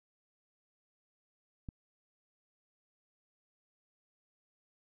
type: click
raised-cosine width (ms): 5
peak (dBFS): -29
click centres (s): 1.688
effects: none